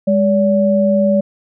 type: tone pair together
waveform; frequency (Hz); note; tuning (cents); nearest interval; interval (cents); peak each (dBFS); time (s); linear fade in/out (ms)
sine; 203.8 / 573; G#3 / D5; -32 / -43; octave + tritone; 1789; -13; 0.07-1.21; 10
effects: none